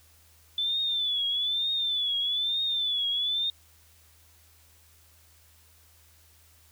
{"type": "tone with vibrato", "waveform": "sine", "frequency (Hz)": 3496, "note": "A7", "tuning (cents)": -12, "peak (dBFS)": -25, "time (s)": [0.58, 3.5], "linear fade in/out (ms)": 2, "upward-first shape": "triangle", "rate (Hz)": 1.1, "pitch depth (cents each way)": 110, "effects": ["added 80 Hz sine -60 dBFS peak until 6.71 s", "white hiss -60 dBFS RMS until 6.71 s"]}